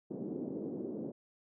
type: band-pass noise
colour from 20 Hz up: pink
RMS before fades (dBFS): -40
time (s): 0.1-1.12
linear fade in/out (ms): 10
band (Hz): 200 to 430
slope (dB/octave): 24
effects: none